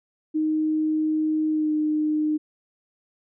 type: tone with pitch glide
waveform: sine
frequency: 310.8 to 305.6 Hz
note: D#4 to D#4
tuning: -2 to -31 cents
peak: -20 dBFS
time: 0.34-2.38 s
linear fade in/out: 20 ms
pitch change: -29 cents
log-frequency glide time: 1.5-1.72 s
effects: none